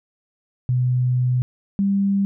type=tone pair in turn; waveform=sine; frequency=125.5 / 197.92 Hz; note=B2 / G3; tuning=+28 / +17 cents; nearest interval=minor sixth; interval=789 cents; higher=second; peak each=-16 dBFS; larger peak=neither; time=0.69-1.42 / 1.79-2.25 s; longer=first; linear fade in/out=0 ms; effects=none